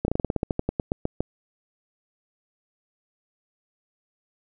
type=slowing click train; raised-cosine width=2 ms; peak=-10 dBFS; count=16; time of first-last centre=0.05-1.206 s; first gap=31 ms; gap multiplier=1.12; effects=none